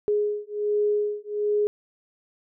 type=beating tone pair; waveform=sine; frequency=416.1 / 417.4 Hz; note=G#4 / G#4; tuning=+3 / +9 cents; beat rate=1.3 Hz; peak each=-25 dBFS; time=0.08-1.67 s; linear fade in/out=0 ms; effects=none